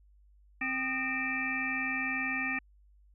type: harmonic tone with a mistuned harmonic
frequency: 261.6 Hz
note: C4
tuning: in tune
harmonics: 1 / 3 / 5 / 7 / 9 / 10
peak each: -38 / -43 / -42 / -34 / -34 / -41 dBFS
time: 0.61-2.59 s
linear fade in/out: 5 ms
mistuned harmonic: 5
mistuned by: -110 cents
effects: added 50 Hz sine -58 dBFS peak until 3.14 s